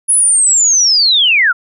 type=linear sweep; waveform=sine; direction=down; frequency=10480 to 1314 Hz; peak=-7 dBFS; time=0.08-1.53 s; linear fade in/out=20 ms; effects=none